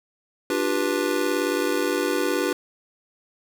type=chord; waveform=square; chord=G dominant seventh; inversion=second; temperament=just; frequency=294 / 352.8 / 392 / 490 Hz; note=D4 / F4 / G4 / B4; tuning=+2 / +18 / 0 / -14 cents; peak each=-28 dBFS; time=0.5-2.53 s; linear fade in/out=2 ms; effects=none